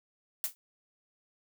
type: noise with exponential decay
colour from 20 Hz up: blue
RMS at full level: -27 dBFS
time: 0.44-0.55 s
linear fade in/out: 0 ms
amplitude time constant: 23 ms
effects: none